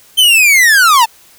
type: linear sweep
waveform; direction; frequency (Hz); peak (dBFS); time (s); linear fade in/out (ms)
45% pulse; down; 3136 to 860; -5; 0.17-1.06; 20
effects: white hiss -44 dBFS RMS until 1.38 s